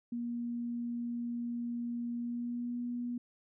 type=tone with pitch glide; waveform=sine; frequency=237.8 to 242 Hz; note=A#3 to B3; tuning=+35 to -35 cents; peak=-34 dBFS; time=0.12-3.18 s; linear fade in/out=5 ms; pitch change=+30 cents; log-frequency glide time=2.16-2.79 s; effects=none